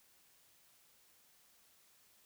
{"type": "silence", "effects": ["white hiss -68 dBFS RMS until 2.25 s"]}